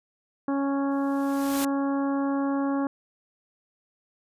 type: harmonic tone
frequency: 277.2 Hz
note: C#4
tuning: in tune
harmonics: 1 / 2 / 3 / 4 / 5 / 6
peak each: -24 / -33 / -35 / -36 / -42 / -45 dBFS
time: 0.48-2.87 s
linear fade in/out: 2 ms
type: noise with exponential growth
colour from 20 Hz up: white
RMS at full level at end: -29 dBFS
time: 0.91-1.65 s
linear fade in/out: 5 ms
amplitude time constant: 160 ms
effects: resampled to 32000 Hz